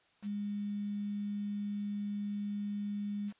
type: tone with quantisation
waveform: sine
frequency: 204.8 Hz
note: G#3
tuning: 24 cents flat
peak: -34 dBFS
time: 0.22-3.33 s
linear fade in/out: 50 ms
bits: 9
effects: white hiss -69 dBFS RMS until 3.39 s + resampled to 8000 Hz